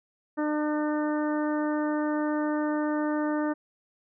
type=harmonic tone; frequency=301.2 Hz; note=D4; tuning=44 cents sharp; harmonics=1 / 2 / 3 / 4 / 5 / 6; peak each=-26 / -32 / -36 / -38 / -40 / -42 dBFS; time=0.37-3.54 s; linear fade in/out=20 ms; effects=none